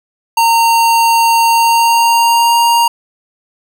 square tone with pitch glide, 920 to 936.1 Hz, A#5 to A#5, -23 to +7 cents, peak -8 dBFS, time 0.37-2.88 s, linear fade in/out 5 ms, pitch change +30 cents, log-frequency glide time 1.47-2.58 s, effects none

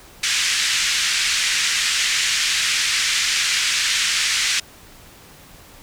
pink band-pass noise, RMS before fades -20 dBFS, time 0.23-4.6 s, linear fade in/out 5 ms, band 1800 to 7700 Hz, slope 24 dB/octave, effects pink hiss -45 dBFS RMS until 5.82 s

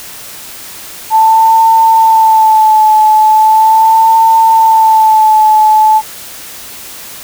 sine tone with vibrato, 880 Hz, A5, in tune, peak -3 dBFS, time 1.1-6.02 s, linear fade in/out 50 ms, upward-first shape sine, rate 0.39 Hz, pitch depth 35 cents each way, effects white hiss -28 dBFS RMS until 7.23 s

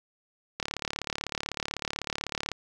click train, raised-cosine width 0.2 ms, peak -13 dBFS, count 70, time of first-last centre 0.6-2.517 s, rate 36 Hz, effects none

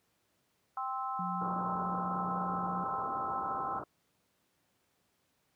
sine chord, C major, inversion second, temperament just, 784.9 / 1046.5 / 1308.1 Hz, G5 / C6 / E6, +2 / 0 / -14 cents, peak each -38 dBFS, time 0.77-3.79 s, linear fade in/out 2 ms
sine tone, 180.1 Hz, F#3, 46 cents flat, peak -37 dBFS, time 1.19-2.84 s, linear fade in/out 2 ms
white low-pass noise, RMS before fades -42 dBFS, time 1.41-3.84 s, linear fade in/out 5 ms, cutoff 1400 Hz, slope 96 dB/octave
effects pink hiss -75 dBFS RMS until 5.55 s + high-pass 100 Hz 12 dB/octave

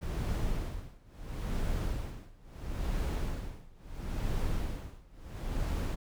brown noise with tremolo, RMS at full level -31 dBFS, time 0.01-5.96 s, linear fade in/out 20 ms, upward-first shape sine, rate 0.74 Hz, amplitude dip 95%, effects none

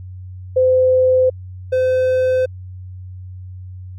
sine / triangle tone pair in turn, 513 / 513 Hz, C5 / C5, -34 / -34 cents, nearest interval unison, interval 0 cents, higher neither, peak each -10 / -11 dBFS, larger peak first, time 0.56-1.3 / 1.72-2.46 s, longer neither, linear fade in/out 10 ms, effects added 92 Hz sine -30 dBFS peak until 3.98 s

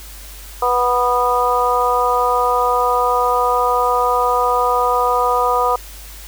harmonic tone, 245.8 Hz, B3, 8 cents flat, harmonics 2 / 3 / 4 / 5, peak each -19 / -20 / -18 / -18 dBFS, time 0.62-5.76 s, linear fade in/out 5 ms, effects added 50 Hz sine -35 dBFS peak until 6.27 s + white hiss -38 dBFS RMS until 6.27 s

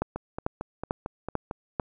two click trains, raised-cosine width 1 ms, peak -18 / -12 dBFS, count 7 / 5, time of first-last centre 0.16-1.511 / 0.02-1.798 s, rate 4.44 / 2.25 Hz, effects none

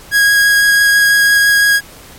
45% pulse tone with vibrato, 1647 Hz, G#6, 15 cents flat, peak -7 dBFS, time 0.11-1.81 s, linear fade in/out 50 ms, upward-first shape triangle, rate 6 Hz, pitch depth 8 cents each way, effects pink hiss -37 dBFS RMS until 2.18 s + MP3 64 kbps

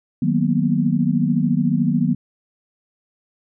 sine chord, B major seventh, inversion first, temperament equal, 155.56 / 185 / 233.1 / 246.9 Hz, D#3 / F#3 / A#3 / B3, 0 / 0 / 0 / 0 cents, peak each -21 dBFS, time 0.22-2.15 s, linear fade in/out 5 ms, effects none

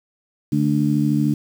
harmonic tone, 73.42 Hz, D2, in tune, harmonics 2 / 3 / 4, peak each -20 / -20 / -20 dBFS, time 0.52-1.34 s, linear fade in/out 5 ms, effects 7-bit

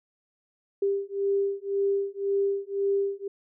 sine beating tone pair, 396 / 397.9 Hz, G4 / G4, +18 / +26 cents, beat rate 1.9 Hz, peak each -27 dBFS, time 0.82-3.28 s, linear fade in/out 5 ms, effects none

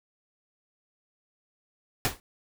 pink noise with exponential decay, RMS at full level -22 dBFS, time 2.05-2.2 s, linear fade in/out 0 ms, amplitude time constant 32 ms, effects none

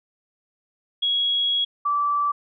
sine tone pair in turn, 3322 / 1161.3 Hz, G#7 / D6, 0 / -20 cents, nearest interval octave + tritone, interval 1820 cents, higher first, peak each -19 dBFS, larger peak neither, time 1.02-1.65 / 1.85-2.32 s, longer first, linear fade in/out 10 ms, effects none

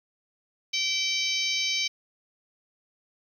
harmonic tone, 771 Hz, G5, 29 cents flat, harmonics 3 / 4 / 5 / 6 / 7 / 8, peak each -30 / -31 / -32 / -33 / -33 / -34 dBFS, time 0.73-1.88 s, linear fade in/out 10 ms, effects 9-bit

